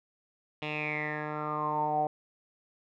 10% pulse tone with low-pass filter sweep, 151.4 Hz, D#3, 47 cents flat, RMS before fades -32 dBFS, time 0.62-2.07 s, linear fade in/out 2 ms, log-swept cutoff 3000 to 700 Hz, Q 9.7, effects none

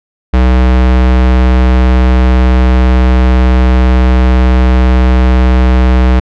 square tone, 63 Hz, B1, 35 cents sharp, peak -5 dBFS, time 0.33-6.2 s, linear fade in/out 10 ms, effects low-pass 3000 Hz 12 dB/octave

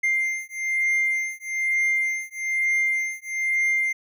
triangle beating tone pair, 2100 / 2101.1 Hz, C7 / C7, +6 / +7 cents, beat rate 1.1 Hz, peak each -23 dBFS, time 0.03-3.93 s, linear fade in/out 10 ms, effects none

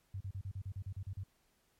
sine tone bursts, 96.4 Hz, G2, 28 cents flat, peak -38 dBFS, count 11, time 0.14-1.236 s, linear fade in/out 5 ms, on 66 ms, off 37 ms, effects pink hiss -74 dBFS RMS until 1.79 s + MP3 64 kbps

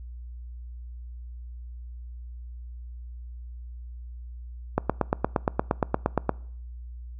click train, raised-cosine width 1 ms, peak -7 dBFS, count 14, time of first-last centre 4.78-6.293 s, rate 8.59 Hz, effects noise-tail reverb RT60 0.6 s tail -23 dB re dry + added 60 Hz sine -37 dBFS peak until 7.19 s

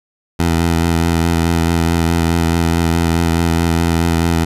15% pulse tone with vibrato, 83.6 Hz, E2, 25 cents sharp, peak -6 dBFS, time 0.39-4.45 s, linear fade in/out 10 ms, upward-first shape sine, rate 4.7 Hz, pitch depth 25 cents each way, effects resampled to 32000 Hz

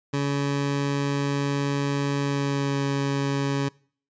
20% pulse tone with pitch glide, 141.2 to 139.34 Hz, C#3 to C#3, +32 to +9 cents, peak -18 dBFS, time 0.13-3.69 s, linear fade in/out 10 ms, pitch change -23 cents, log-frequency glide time 2.21-2.81 s, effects noise-tail reverb RT60 0.5 s tail -25 dB re dry + resampled to 16000 Hz

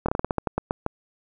slowing click train, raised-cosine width 1 ms, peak -9 dBFS, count 12, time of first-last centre 0.06-0.864 s, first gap 25 ms, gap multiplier 1.2, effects none

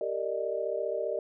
sine chord, Eb major seventh, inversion first, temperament equal with one note detuned, 392 / 460 / 587.3 / 622.3 Hz, G4 / Bb4 / D5 / Eb5, 0 / -23 / 0 / 0 cents, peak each -36 / -34 / -34 / -34 dBFS, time 0.01-1.19 s, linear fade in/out 2 ms, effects none

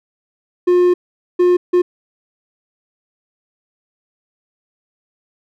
triangle tone bursts at uneven times, 356.9 Hz, F4, 38 cents sharp, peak -7 dBFS, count 3, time 0.67-0.94 / 1.39-1.57 / 1.73-1.82 s, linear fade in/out 10 ms, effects none

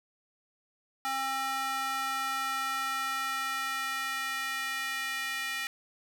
square tone with high-pass filter sweep, 267.6 Hz, C4, 39 cents sharp, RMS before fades -33 dBFS, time 1.05-5.67 s, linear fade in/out 0 ms, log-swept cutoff 1000 to 2000 Hz, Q 2.3, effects none

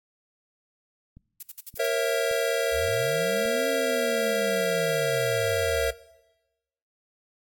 click train, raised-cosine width 5 ms, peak -35 dBFS, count 5, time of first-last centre 1.17-3.456 s, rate 1.75 Hz
violet noise bursts, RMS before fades -36 dBFS, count 6, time 1.4-1.87 s, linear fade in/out 5 ms, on 30 ms, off 58 ms
square chord, A# diminished, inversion none, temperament equal with one note detuned, 466.2 / 544.5 / 659.3 Hz, A#4 / C#5 / E5, 0 / -31 / 0 cents, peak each -28 dBFS, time 1.79-5.91 s, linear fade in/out 10 ms
sine linear two-way sweep, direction up then down, 59 to 273.2 to 59 Hz, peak -33 dBFS, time 2.71-5.94 s, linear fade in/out 50 ms, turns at 3.69 s
effects noise-tail reverb RT60 1.0 s tail -20 dB re dry + AAC 64 kbps

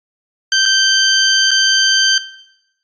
15% pulse tone with dropouts, 1559 Hz, G6, 10 cents flat, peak -4 dBFS, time 0.52-2.18 s, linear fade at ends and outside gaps 2 ms, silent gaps 0.655-0.659 / 1.508-1.514 s, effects noise-tail reverb RT60 0.9 s tail -17 dB re dry + resampled to 16000 Hz

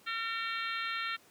harmonic tone, 455 Hz, A#4, 42 cents flat, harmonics 3 / 4 / 5 / 6 / 7 / 8 / 9, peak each -37 / -39 / -41 / -43 / -44 / -45 / -46 dBFS, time 0.06-1.17 s, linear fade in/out 20 ms, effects pink hiss -61 dBFS RMS until 1.3 s + high-pass 200 Hz 12 dB/octave

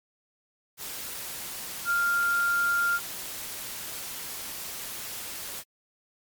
sine tone in noise, 1396 Hz, F6, 1 cent flat, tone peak -22 dBFS, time 1.85-3 s, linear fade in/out 50 ms, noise white, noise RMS -37 dBFS, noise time 0.77-5.64 s, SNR +12 dB, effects MP3 96 kbps

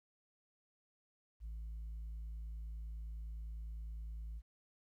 sine tone, 54.9 Hz, A1, 3 cents flat, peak -40 dBFS, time 1.4-4.42 s, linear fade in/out 50 ms, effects tanh soft clip ceiling -41 dBFS + 13-bit

